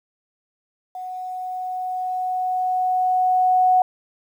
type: tone with level ramp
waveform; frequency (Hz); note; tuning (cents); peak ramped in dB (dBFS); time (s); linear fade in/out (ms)
sine; 738; F#5; -5; -29 to -12; 0.95-3.82; 2
effects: 9-bit